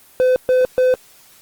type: tone bursts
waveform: triangle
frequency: 509 Hz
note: C5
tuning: 48 cents flat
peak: -9 dBFS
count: 3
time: 0.2-0.94 s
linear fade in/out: 0 ms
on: 160 ms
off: 130 ms
effects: white hiss -48 dBFS RMS until 1.41 s + Opus 24 kbps